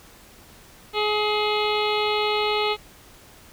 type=harmonic tone; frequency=421.9 Hz; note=G#4; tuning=27 cents sharp; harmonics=1 / 2 / 3 / 5 / 6 / 7 / 8 / 9 / 10; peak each=-24 / -27 / -29 / -31 / -32 / -32 / -33 / -34 / -34 dBFS; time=0.93-2.77 s; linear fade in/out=50 ms; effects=pink hiss -49 dBFS RMS until 3.52 s